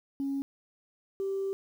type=tone pair in turn; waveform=sine; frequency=275.6 / 389.8 Hz; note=C#4 / G4; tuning=-10 / -10 cents; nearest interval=tritone; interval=600 cents; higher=second; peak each=-28 dBFS; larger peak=neither; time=0.2-0.42 / 1.2-1.53 s; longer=second; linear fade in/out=0 ms; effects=tanh soft clip ceiling -25 dBFS + 10-bit